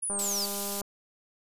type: linear sweep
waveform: sine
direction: down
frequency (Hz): 10548 to 4407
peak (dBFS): -29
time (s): 0.02-0.46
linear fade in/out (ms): 10
type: click train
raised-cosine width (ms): 1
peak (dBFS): -26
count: 145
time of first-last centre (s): 0.1-0.816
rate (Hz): 201
type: high-pass noise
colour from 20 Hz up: white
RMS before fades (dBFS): -33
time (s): 0.19-0.81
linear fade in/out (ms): 0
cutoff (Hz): 3900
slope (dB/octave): 12
effects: resampled to 32000 Hz